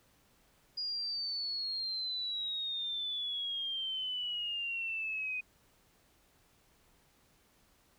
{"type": "exponential sweep", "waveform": "sine", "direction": "down", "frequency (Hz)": [4891, 2489], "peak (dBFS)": -34, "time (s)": [0.77, 5.41], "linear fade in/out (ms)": 10, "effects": ["pink hiss -68 dBFS RMS until 7.98 s"]}